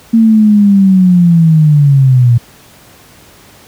sine linear sweep, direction down, 229 to 116.54 Hz, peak -3 dBFS, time 0.13-2.38 s, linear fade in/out 10 ms, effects pink hiss -40 dBFS RMS until 3.67 s + high-pass 60 Hz 12 dB/octave

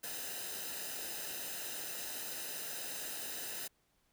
white noise with comb filter, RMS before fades -42 dBFS, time 0.03-3.68 s, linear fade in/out 10 ms, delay 0.89 ms, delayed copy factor -0.65, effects pink hiss -75 dBFS RMS until 4.12 s

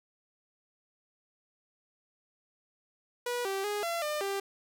sawtooth tone with pitch steps, 486.4 / 389.2 / 414.1 / 679 / 601 / 394.8 Hz, B4 / G4 / G#4 / F5 / D5 / G4, -26 / -12 / -5 / -49 / +40 / +12 cents, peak -27 dBFS, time 3.26-4.4 s, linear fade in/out 5 ms, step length 190 ms, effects none

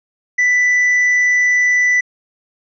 triangle tone, 1982 Hz, B6, 6 cents sharp, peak -9 dBFS, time 0.38-2.01 s, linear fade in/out 10 ms, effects resampled to 16000 Hz

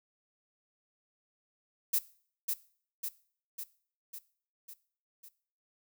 violet noise with echo, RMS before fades -28 dBFS, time 1.93-1.99 s, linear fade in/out 10 ms, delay 550 ms, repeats 6, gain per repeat -4 dB, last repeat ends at 5.29 s, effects noise-tail reverb RT60 0.5 s tail -19 dB re dry

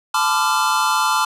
square tone cluster, 873 / 1012 / 1181 / 1382 Hz, A5 / B5 / D6 / F6, -14 / +42 / +9 / -19 cents, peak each -22 dBFS, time 0.14-1.25 s, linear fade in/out 5 ms, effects low-pass 12000 Hz 12 dB/octave

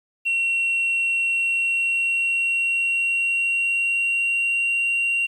sine tone with pitch glide, 2730 to 2757 Hz, F7 to F7, -40 to -23 cents, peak -17 dBFS, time 0.25-5.27 s, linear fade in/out 20 ms, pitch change +17 cents, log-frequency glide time 1.31-4.71 s, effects tanh soft clip ceiling -17 dBFS + 9-bit

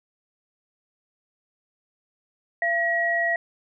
sine tone pair together, 680 / 1908.9 Hz, F5 / A#6, -46 / +41 cents, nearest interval octave + tritone, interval 1787 cents, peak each -25 / -22 dBFS, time 2.62-3.36 s, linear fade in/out 2 ms, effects none

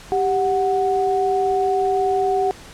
sine tone pair together, 392 / 740 Hz, G4 / F#5, 0 / 0 cents, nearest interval major seventh, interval 1100 cents, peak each -19 dBFS, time 0.12-2.51 s, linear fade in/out 0 ms, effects pink hiss -41 dBFS RMS until 2.73 s + low-pass 9000 Hz 12 dB/octave

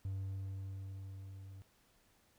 triangle tone with level ramp, 96.6 Hz, G2, 25 cents flat, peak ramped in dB -34 to -47 dBFS, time 0.05-1.62 s, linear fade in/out 0 ms, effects tanh soft clip ceiling -31 dBFS + pink hiss -71 dBFS RMS until 2.38 s

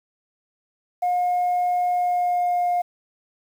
sine tone with pitch glide, 716 to 709 Hz, F5 to F5, +43 to +26 cents, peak -17 dBFS, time 1.02-2.82 s, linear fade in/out 10 ms, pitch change -17 cents, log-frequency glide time 1.9-2.71 s, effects tanh soft clip ceiling -16 dBFS + 8-bit

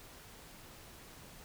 silence, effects pink hiss -54 dBFS RMS until 1.44 s

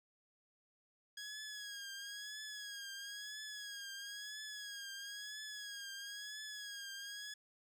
15% pulse tone with vibrato, 1656 Hz, G#6, 5 cents flat, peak -39 dBFS, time 1.17-7.34 s, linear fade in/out 5 ms, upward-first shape triangle, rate 1 Hz, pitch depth 73 cents each way, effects resampled to 32000 Hz

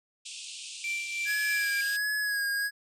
pink band-pass noise, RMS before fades -42 dBFS, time 0.25-1.97 s, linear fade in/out 10 ms, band 2500 to 9300 Hz, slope 96 dB/octave
triangle tone with tremolo, 2349 Hz, D7, in tune, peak -27 dBFS, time 0.84-1.81 s, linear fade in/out 2 ms, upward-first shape triangle, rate 3.2 Hz, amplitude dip 60%
square tone with vibrato, 1662 Hz, G#6, 1 cent sharp, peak -28 dBFS, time 1.25-2.71 s, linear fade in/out 50 ms, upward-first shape sine, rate 1.4 Hz, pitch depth 37 cents each way
effects none

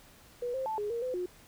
sine tone with pitch steps, 486.3 / 527 / 876 / 415.6 / 467.7 / 508 / 359.4 Hz, B4 / C5 / A5 / G#4 / A#4 / B4 / F4, -27 / +12 / -8 / +1 / +6 / +49 / +50 cents, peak -31 dBFS, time 0.42-1.26 s, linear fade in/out 5 ms, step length 120 ms, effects pink hiss -57 dBFS RMS until 1.47 s

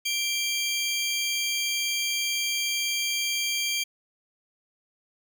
25% pulse tone pair together, 2349 / 3213 Hz, D7 / G7, 0 / +42 cents, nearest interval perfect fourth, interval 542 cents, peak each -24 / -25 dBFS, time 0.05-3.84 s, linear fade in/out 10 ms, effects none

